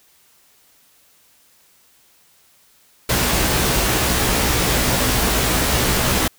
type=noise with comb filter; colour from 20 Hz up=pink; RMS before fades=-18 dBFS; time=3.09-6.28 s; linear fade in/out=5 ms; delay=16 ms; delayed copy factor=+0.65; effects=white hiss -55 dBFS RMS until 6.38 s